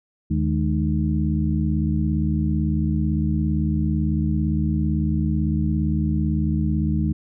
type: harmonic tone with a mistuned harmonic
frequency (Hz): 77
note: D#2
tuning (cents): -17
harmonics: 1 / 2 / 3 / 4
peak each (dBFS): -23 / -23 / -24 / -28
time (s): 0.3-7.13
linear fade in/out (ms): 10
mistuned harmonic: 3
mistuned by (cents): -150
effects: none